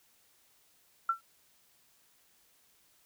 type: tone with exponential decay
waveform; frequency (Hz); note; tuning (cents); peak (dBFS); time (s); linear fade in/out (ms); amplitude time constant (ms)
sine; 1348; E6; +38; -22; 1.09-1.21; 5; 24
effects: white hiss -67 dBFS RMS until 3.05 s